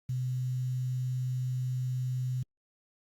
sine tone with quantisation, 127.2 Hz, C3, 48 cents flat, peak -29 dBFS, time 0.09-2.43 s, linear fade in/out 5 ms, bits 9, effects Opus 48 kbps

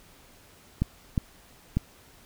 clicks, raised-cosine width 5 ms, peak -11 dBFS, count 3, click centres 0.82 / 1.178 / 1.77 s, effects pink hiss -55 dBFS RMS until 2.25 s

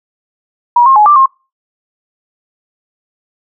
sine tone with pitch steps, 960 / 1069 / 842 / 1178 / 1068 Hz, B5 / C6 / G#5 / D6 / C6, -49 / +37 / +24 / +5 / +35 cents, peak -3 dBFS, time 0.76-1.26 s, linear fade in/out 5 ms, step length 100 ms, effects noise-tail reverb RT60 0.3 s tail -26 dB re dry

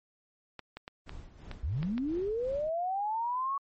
clicks, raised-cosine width 0.3 ms, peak -25 dBFS, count 7, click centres 0.593 / 0.77 / 0.879 / 1.094 / 1.514 / 1.83 / 1.98 s
brown noise with tremolo, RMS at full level -44 dBFS, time 1.06-2.7 s, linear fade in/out 10 ms, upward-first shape sine, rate 2.9 Hz, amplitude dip 65%
sine linear sweep, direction up, 55 to 1124 Hz, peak -29 dBFS, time 1.63-3.58 s, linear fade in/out 5 ms
effects MP3 32 kbps

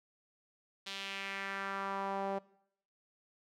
sawtooth tone with band-pass filter sweep, 196 Hz, G3, in tune, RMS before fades -39 dBFS, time 0.86-2.39 s, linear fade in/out 10 ms, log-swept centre 3700 to 640 Hz, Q 2.1, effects noise-tail reverb RT60 0.7 s tail -21 dB re dry

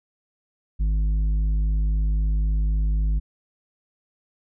sine tone with tanh clipping, 51.91 Hz, G#1, in tune, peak -20 dBFS, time 0.79-3.2 s, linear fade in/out 20 ms, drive 7 dB, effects none

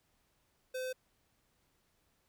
square tone, 513 Hz, C5, 34 cents flat, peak -37 dBFS, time 0.74-0.93 s, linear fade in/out 10 ms, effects pink hiss -75 dBFS RMS until 2.28 s

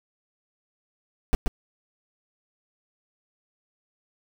brown noise with echo, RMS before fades -18 dBFS, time 1.33-1.35 s, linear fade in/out 0 ms, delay 130 ms, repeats 1, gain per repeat -3 dB, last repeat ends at 1.48 s, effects none

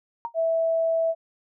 sine tone with exponential decay, 932.3 Hz, A#5, in tune, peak -23 dBFS, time 0.25-0.34 s, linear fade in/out 0 ms, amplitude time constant 18 ms
sine tone, 656 Hz, E5, 9 cents flat, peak -20 dBFS, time 0.34-1.15 s, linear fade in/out 50 ms
effects none

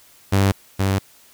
sawtooth tone pair in turn, 98 / 96.99 Hz, G2 / G2, 0 / -18 cents, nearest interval unison, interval 18 cents, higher first, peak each -10 / -13 dBFS, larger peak first, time 0.32-0.52 / 0.79-0.99 s, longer neither, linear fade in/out 10 ms, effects white hiss -51 dBFS RMS until 1.33 s

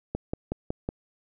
click train, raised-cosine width 2 ms, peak -15 dBFS, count 5, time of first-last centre 0.15-0.889 s, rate 5.41 Hz, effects none

